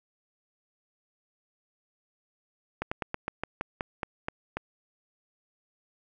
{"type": "slowing click train", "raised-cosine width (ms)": 0.5, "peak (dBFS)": -15, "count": 11, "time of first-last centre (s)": [2.82, 4.57], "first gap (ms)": 95, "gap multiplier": 1.13, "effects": []}